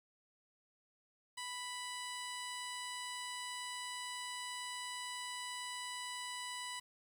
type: tone with low-pass filter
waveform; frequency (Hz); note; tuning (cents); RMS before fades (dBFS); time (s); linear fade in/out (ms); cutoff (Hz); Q
15% pulse; 989; B5; +2; -44; 1.37-6.8; 10; 8000; 3.5
effects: 10-bit